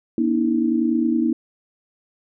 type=tone cluster; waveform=sine; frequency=239.3 / 291.1 / 320.7 Hz; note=A#3 / D4 / E4; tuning=+46 / -15 / -48 cents; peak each=-20 / -25 / -20 dBFS; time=0.18-1.33 s; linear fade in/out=2 ms; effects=none